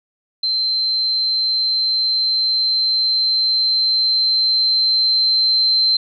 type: tone with level ramp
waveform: sine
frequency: 4109 Hz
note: C8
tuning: 32 cents flat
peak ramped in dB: -16 to -12 dBFS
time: 0.43-5.97 s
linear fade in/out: 5 ms
effects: none